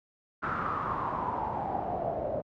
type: noise with low-pass filter sweep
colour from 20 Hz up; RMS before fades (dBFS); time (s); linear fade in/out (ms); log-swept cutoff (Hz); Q
pink; -32; 0.42-2.42; 20; 1400 to 590; 7.6
effects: high-pass 80 Hz 12 dB/octave